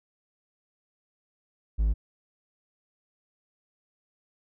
triangle tone, 53.3 Hz, G#1, 46 cents sharp, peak -19 dBFS, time 1.78-1.94 s, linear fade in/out 20 ms, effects none

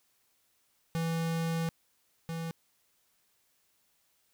square tone pair in turn, 164.81 / 164.81 Hz, E3 / E3, 0 / 0 cents, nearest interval unison, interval 0 cents, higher neither, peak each -30 / -35 dBFS, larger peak first, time 0.95-1.69 / 2.29-2.51 s, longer first, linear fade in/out 0 ms, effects white hiss -72 dBFS RMS until 4.33 s

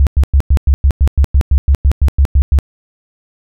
sine tone bursts, 69 Hz, C#2, 7 cents flat, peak -5 dBFS, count 16, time 0-2.588 s, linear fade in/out 0 ms, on 68 ms, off 100 ms, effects none

